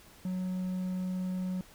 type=tone; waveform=triangle; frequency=184.3 Hz; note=F#3; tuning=7 cents flat; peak=-29 dBFS; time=0.25-1.61 s; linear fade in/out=2 ms; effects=pink hiss -56 dBFS RMS until 1.74 s